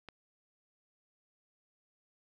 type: click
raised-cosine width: 0.3 ms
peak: -30 dBFS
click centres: 0.087 s
effects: 11-bit